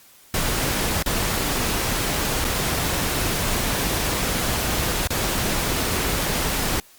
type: noise with dropouts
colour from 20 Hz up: pink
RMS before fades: -23 dBFS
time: 0.34-6.8 s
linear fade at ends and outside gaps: 1 ms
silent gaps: 1.025-1.061 / 2.444-2.449 / 5.073-5.104 s
effects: white hiss -51 dBFS RMS until 6.98 s + Opus 48 kbps